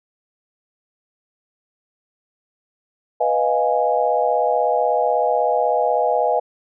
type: chord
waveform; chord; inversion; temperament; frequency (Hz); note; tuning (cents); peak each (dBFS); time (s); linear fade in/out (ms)
sine; F half-diminished seventh; second; equal; 493.9 / 622.3 / 698.5 / 830.6; Cb5 / Eb5 / F5 / Ab5; 0 / 0 / 0 / 0; -21; 3.2-6.4; 10
effects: none